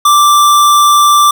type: tone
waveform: square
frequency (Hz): 1174.7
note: D6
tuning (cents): 0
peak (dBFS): -5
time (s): 0.05-1.31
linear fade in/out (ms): 5
effects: none